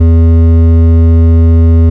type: tone with hard clipping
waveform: sine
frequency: 82.5 Hz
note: E2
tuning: 2 cents sharp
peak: -4 dBFS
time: 0-1.9 s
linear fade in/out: 10 ms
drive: 10 dB
effects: none